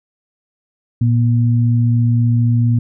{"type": "tone pair together", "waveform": "sine", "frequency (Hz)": [116.54, 240.6], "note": ["A#2", "B3"], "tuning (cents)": [0, -45], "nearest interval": "octave + minor second", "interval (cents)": 1255, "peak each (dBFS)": [-11, -19], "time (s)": [1.01, 2.79], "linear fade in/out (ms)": 5, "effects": []}